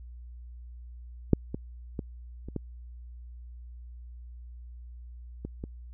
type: clicks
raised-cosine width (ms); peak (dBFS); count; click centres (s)
3; -6 / -19 / -19 / -27 / -18 / -22 / -23; 7; 1.333 / 1.545 / 1.992 / 2.486 / 2.563 / 5.45 / 5.639
effects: added 60 Hz sine -42 dBFS peak until 5.93 s